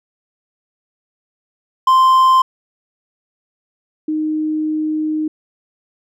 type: tone pair in turn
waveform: triangle / sine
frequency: 1043 / 309.4 Hz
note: C6 / D#4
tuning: -6 / -10 cents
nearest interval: octave + major sixth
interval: 2104 cents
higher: first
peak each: -6 / -16 dBFS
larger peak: first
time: 1.87-2.42 / 4.08-5.28 s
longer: second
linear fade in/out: 5 ms
effects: none